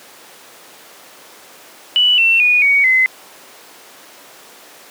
sine tone with pitch steps, 2960 / 2699 / 2460 / 2243 / 2045 Hz, F#7 / E7 / D#7 / C#7 / C7, 0 / +40 / -20 / +20 / -40 cents, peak -9 dBFS, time 1.96-3.06 s, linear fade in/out 0 ms, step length 220 ms, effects pink hiss -40 dBFS RMS until 4.9 s + high-pass 400 Hz 12 dB/octave

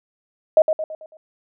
sine tone with echo, 627 Hz, D#5, 13 cents sharp, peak -8 dBFS, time 0.57-0.62 s, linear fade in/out 2 ms, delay 110 ms, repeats 5, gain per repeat -7 dB, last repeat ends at 1.17 s, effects none

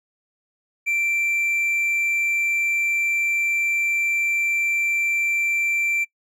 triangle tone, 2349 Hz, D7, in tune, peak -18 dBFS, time 0.86-6.05 s, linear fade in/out 20 ms, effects noise-tail reverb RT60 0.1 s tail -24 dB re dry

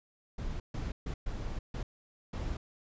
brown noise bursts at uneven times, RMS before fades -36 dBFS, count 6, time 0.38-0.6 / 0.74-0.92 / 1.06-1.14 / 1.26-1.59 / 1.74-1.83 / 2.33-2.57 s, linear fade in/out 5 ms, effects resampled to 16000 Hz

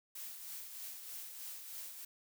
blue noise with tremolo, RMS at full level -45 dBFS, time 0.15-2.05 s, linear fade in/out 5 ms, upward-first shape triangle, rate 3.2 Hz, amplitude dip 50%, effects none

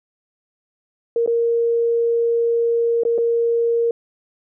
sine tone with dropouts, 466.2 Hz, A#4, in tune, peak -15 dBFS, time 1.16-3.91 s, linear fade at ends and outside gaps 2 ms, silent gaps 1.262-1.275 / 3.035-3.051 / 3.18-3.184 s, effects none

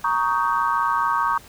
sine chord, Eb dominant seventh, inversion second, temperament just, 933.4 / 1120.1 / 1244.5 / 1555.6 Hz, Bb5 / Db6 / Eb6 / G6, +2 / +18 / 0 / -14 cents, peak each -23 / -22 / -25 / -28 dBFS, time 0.04-1.38 s, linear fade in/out 5 ms, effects pink hiss -46 dBFS RMS until 1.48 s

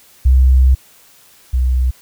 sine tone pair in turn, 64.7 / 63.22 Hz, C2 / B1, -19 / +41 cents, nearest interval unison, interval 40 cents, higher first, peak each -6 / -11 dBFS, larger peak first, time 0.25-0.75 / 1.53-1.91 s, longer first, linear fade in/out 10 ms, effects white hiss -47 dBFS RMS until 2.01 s

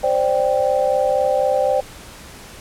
sine chord, C suspended second, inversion none, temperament equal, 523.3 / 587.3 / 784 Hz, C5 / D5 / G5, 0 / 0 / 0 cents, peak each -18 / -19 / -21 dBFS, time 0.03-1.81 s, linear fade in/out 10 ms, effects pink hiss -39 dBFS RMS until 2.6 s + low-pass 12000 Hz 12 dB/octave

